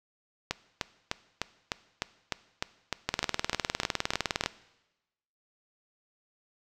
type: two click trains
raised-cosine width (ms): 0.2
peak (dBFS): -11 / -9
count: 14 / 28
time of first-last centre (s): 0.51-4.437 / 3.09-4.461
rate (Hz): 3.31 / 19.7
effects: noise-tail reverb RT60 1.0 s tail -18 dB re dry